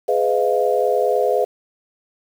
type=chord; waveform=sine; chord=F half-diminished seventh; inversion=first; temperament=just; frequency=419.1 / 502.9 / 628.6 / 698.5 Hz; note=Ab4 / Cb5 / Eb5 / F5; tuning=+16 / +31 / +18 / 0 cents; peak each=-20 / -19 / -22 / -22 dBFS; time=0.08-1.45 s; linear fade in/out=10 ms; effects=7-bit